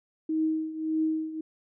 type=tone with tremolo; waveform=sine; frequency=315.8 Hz; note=D#4; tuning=26 cents sharp; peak=-22 dBFS; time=0.29-1.41 s; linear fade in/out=5 ms; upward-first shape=triangle; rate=1.7 Hz; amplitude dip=80%; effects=none